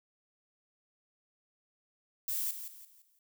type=noise with echo; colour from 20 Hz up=violet; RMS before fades=-34 dBFS; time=2.28-2.51 s; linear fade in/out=2 ms; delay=170 ms; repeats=4; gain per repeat=-9 dB; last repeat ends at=3.19 s; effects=none